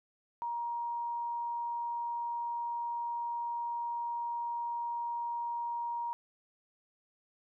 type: tone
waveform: sine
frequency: 944 Hz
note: A#5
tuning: 22 cents sharp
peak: -33 dBFS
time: 0.42-6.13 s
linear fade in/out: 0 ms
effects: none